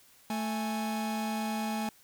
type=tone pair together; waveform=45% pulse; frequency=220 / 830.6 Hz; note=A3 / G#5; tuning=0 / 0 cents; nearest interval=octave + major seventh; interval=2300 cents; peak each=-32 / -36 dBFS; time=0.3-1.89 s; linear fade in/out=2 ms; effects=white hiss -60 dBFS RMS until 2.03 s